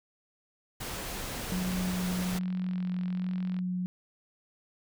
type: noise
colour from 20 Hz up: pink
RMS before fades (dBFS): -37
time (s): 0.8-2.39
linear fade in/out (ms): 10
type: tone with vibrato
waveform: sine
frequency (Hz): 182.3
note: F#3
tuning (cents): -25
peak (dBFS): -29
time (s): 1.52-3.86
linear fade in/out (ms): 0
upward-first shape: sine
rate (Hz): 1.2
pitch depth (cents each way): 11
type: click train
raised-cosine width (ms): 0.3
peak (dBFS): -32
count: 88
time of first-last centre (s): 1.58-3.589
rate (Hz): 43.3
effects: none